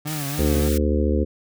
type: tone with vibrato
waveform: 30% pulse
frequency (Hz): 146.83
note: D3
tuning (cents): 0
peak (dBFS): -24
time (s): 0.05-0.69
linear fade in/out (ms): 10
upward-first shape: triangle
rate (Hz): 3.4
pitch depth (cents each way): 120
type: band-stop noise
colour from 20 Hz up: white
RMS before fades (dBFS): -32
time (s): 0.07-0.78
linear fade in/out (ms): 5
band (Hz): 250 to 1200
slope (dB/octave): 96
type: harmonic tone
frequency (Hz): 74.1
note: D2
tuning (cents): +16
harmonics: 1 / 3 / 4 / 5 / 6 / 7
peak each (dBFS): -20 / -25 / -26 / -27 / -28 / -28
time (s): 0.38-1.25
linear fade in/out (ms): 20
effects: none